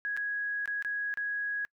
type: tone with dropouts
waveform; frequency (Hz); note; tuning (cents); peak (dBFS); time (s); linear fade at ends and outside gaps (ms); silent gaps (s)
sine; 1661.2; G#6; 0; -30; 0.05-1.65; 0; 0.166-0.173 / 0.657-0.676 / 0.824-0.848 / 1.14-1.173
effects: noise-tail reverb RT60 0.1 s tail -26 dB re dry

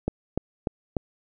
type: click train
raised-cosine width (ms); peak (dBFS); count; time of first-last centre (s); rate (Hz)
2; -11; 4; 0.08-0.968; 3.38
effects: none

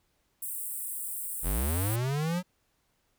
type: high-pass noise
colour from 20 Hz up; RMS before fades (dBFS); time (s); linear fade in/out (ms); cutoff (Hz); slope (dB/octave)
pink; -36; 0.42-1.96; 5; 8100; 96
type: linear sweep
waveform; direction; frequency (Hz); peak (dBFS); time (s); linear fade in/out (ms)
square; up; 36.71 to 185; -28; 1.42-2.43; 50
effects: pink hiss -73 dBFS RMS until 3.18 s

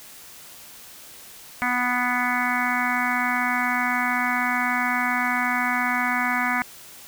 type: harmonic tone with a mistuned harmonic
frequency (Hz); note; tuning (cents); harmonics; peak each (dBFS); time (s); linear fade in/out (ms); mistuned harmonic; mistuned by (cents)
246.9; B3; 0; 1 / 3 / 4 / 5 / 6 / 7 / 8 / 9; -29 / -29 / -29 / -29 / -29 / -29 / -29 / -29; 1.62-6.62; 0; 8; +20
effects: white hiss -44 dBFS RMS until 7.07 s

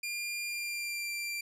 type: tone with pitch glide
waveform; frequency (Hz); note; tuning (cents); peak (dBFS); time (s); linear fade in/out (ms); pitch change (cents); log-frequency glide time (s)
sawtooth; 2400 to 2363; D7 to D7; +37 to +10; -31; 0.03-1.41; 5; -27; 0.47-1.1
effects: resampled to 32000 Hz

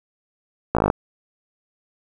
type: slowing click train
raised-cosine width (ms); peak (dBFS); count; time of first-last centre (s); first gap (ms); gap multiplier
1; -3; 9; 0.75-0.901; 17; 1.03
effects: 7-bit

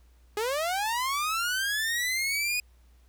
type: linear sweep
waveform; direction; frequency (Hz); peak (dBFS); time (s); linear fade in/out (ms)
sawtooth; up; 406.5 to 2492; -23; 0.37-2.6; 2
effects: added 60 Hz sine -55 dBFS peak until 3.08 s + pink hiss -68 dBFS RMS until 3.08 s

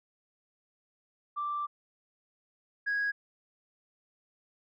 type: tone pair in turn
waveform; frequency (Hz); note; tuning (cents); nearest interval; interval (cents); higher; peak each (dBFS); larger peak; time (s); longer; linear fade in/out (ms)
sine; 1174.7 / 1653.1; D6 / G#6; 0 / -8; tritone; 592; second; -30 / -26; second; 1.36-1.67 / 2.86-3.12; first; 20
effects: tanh soft clip ceiling -25 dBFS

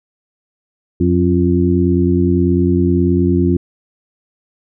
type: harmonic tone with a mistuned harmonic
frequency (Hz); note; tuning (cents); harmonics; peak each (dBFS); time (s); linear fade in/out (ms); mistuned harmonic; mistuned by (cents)
89.8; F2; +49; 1 / 2 / 3 / 4; -16 / -16 / -16 / -16; 1-3.57; 5; 4; -56
effects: none

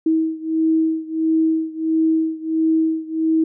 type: beating tone pair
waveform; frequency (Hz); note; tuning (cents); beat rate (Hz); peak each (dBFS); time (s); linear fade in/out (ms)
sine; 320 / 321.5; D#4 / E4; +49 / -43; 1.5; -18 / -20; 0.06-3.44; 5
effects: none

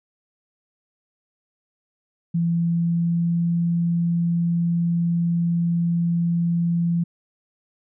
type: tone with pitch glide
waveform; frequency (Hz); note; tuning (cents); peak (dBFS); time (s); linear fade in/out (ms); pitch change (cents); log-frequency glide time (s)
sine; 168.9 to 170.27; E3 to F3; +42 to -44; -18; 2.34-7.04; 10; +14; 2.54-3.56
effects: none

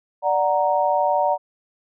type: chord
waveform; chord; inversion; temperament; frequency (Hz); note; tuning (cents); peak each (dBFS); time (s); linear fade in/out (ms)
sine; D augmented; none; equal; 587.3 / 740 / 932.3; D5 / F#5 / A#5; 0 / 0 / 0; -21; 0.22-1.38; 50
effects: none

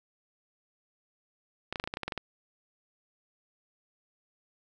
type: clicks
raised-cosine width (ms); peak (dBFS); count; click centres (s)
0.3; -17; 11; 1.726 / 1.758 / 1.799 / 1.84 / 1.875 / 1.939 / 1.971 / 2.033 / 2.08 / 2.122 / 2.177
effects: none

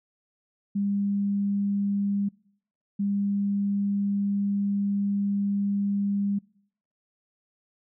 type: tone bursts at uneven times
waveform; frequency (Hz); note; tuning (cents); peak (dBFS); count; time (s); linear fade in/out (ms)
sine; 200.8; G3; +42; -23; 2; 0.75-2.29 / 2.99-6.39; 10
effects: noise-tail reverb RT60 0.7 s tail -25 dB re dry

